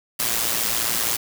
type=noise with amplitude modulation; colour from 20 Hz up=white; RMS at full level=-20 dBFS; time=0.19-1.17 s; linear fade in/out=10 ms; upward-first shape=sine; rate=115 Hz; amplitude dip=65%; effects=none